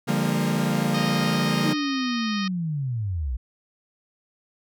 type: chord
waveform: 40% pulse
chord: G minor seventh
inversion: second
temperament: equal with one note detuned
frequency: 146.83 / 174.61 / 201.2 / 233.1 Hz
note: D3 / F3 / G3 / Bb3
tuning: 0 / 0 / +45 / 0 cents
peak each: -26 dBFS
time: 0.07-1.74 s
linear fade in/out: 20 ms
type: harmonic tone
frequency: 620 Hz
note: D#5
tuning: 6 cents flat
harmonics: 2 / 3 / 4 / 5 / 6 / 7 / 8 / 9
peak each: -33 / -35 / -36 / -37 / -38 / -38 / -39 / -40 dBFS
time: 0.94-2.48 s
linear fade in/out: 5 ms
type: linear sweep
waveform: sine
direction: down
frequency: 314.8 to 55 Hz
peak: -24 dBFS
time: 1.64-3.37 s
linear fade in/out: 10 ms
effects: none